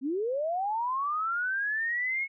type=linear sweep; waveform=sine; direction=up; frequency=247.9 to 2199 Hz; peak=-27 dBFS; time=0.01-2.28 s; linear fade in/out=50 ms; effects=none